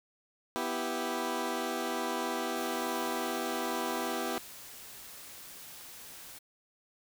15% pulse chord, E minor, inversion second, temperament equal, 246.9 / 329.6 / 392 Hz, B3 / E4 / G4, 0 / 0 / 0 cents, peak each -30 dBFS, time 0.56-4.38 s, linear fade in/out 0 ms
white noise, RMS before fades -48 dBFS, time 2.56-6.39 s, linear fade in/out 10 ms
effects none

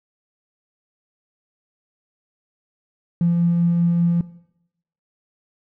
triangle tone with tremolo, 171.3 Hz, F3, 33 cents flat, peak -10 dBFS, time 3.21-4.21 s, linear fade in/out 2 ms, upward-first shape triangle, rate 5.1 Hz, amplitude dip 40%, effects noise-tail reverb RT60 0.8 s tail -22 dB re dry + tanh soft clip ceiling -12 dBFS

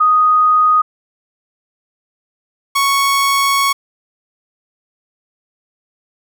sine / sawtooth tone pair in turn, 1244.5 / 1108.7 Hz, D#6 / C#6, 0 / 0 cents, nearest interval major second, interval 200 cents, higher first, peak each -8 dBFS, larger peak neither, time 0-0.82 / 2.75-3.73 s, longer second, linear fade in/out 10 ms, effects none

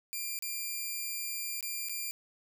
5% pulse tone with dropouts, 2384 Hz, D7, 25 cents sharp, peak -25 dBFS, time 0.13-2.11 s, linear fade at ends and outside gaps 0 ms, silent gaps 0.39-0.424 / 1.608-1.627 / 1.886-1.895 s, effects 11-bit

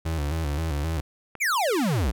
35% pulse tone with vibrato, 76.6 Hz, D#2, 27 cents flat, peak -23 dBFS, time 0.05-1.01 s, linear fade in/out 10 ms, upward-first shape square, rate 3.8 Hz, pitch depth 100 cents each way
click, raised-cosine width 0.5 ms, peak -24 dBFS, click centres 1.353 s
square exponential sweep, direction down, 2489 to 51.2 Hz, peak -22 dBFS, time 1.4-2.12 s, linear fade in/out 20 ms
effects none

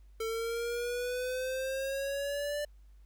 square exponential sweep, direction up, 446.4 to 591 Hz, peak -33 dBFS, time 0.2-2.65 s, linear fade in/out 5 ms, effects added 50 Hz sine -53 dBFS peak until 3.05 s + pink hiss -75 dBFS RMS until 3.05 s

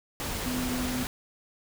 sine tone in noise, 251.2 Hz, B3, 30 cents sharp, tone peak -30 dBFS, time 0.46-1.03 s, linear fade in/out 0 ms, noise pink, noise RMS -33 dBFS, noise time 0.2-1.07 s, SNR 0 dB, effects none

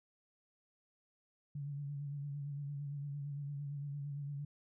sine tone with vibrato, 142.9 Hz, D3, 47 cents flat, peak -39 dBFS, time 1.55-4.45 s, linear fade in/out 5 ms, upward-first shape sine, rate 8.8 Hz, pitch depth 41 cents each way, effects none

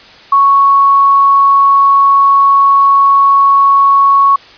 sine tone, 1108.7 Hz, C#6, in tune, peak -4 dBFS, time 0.32-4.36 s, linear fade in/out 5 ms, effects white hiss -37 dBFS RMS until 4.57 s + resampled to 11025 Hz

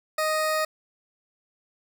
20% pulse tone, 623 Hz, D#5, 2 cents sharp, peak -18 dBFS, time 0.18-0.65 s, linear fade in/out 5 ms, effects none

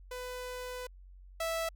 sawtooth tone pair in turn, 499.7 / 657.1 Hz, B4 / E5, +20 / -6 cents, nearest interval perfect fourth, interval 474 cents, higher second, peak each -35 / -28 dBFS, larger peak second, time 0.11-0.87 / 1.4-1.69 s, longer first, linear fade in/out 5 ms, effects added 46 Hz sine -50 dBFS peak until 1.75 s

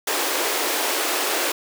pink high-pass noise, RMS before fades -23 dBFS, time 0.07-1.52 s, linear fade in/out 5 ms, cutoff 310 Hz, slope 48 dB/octave, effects none

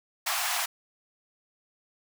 pink high-pass noise, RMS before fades -29 dBFS, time 0.26-0.66 s, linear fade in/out 10 ms, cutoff 680 Hz, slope 96 dB/octave, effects none

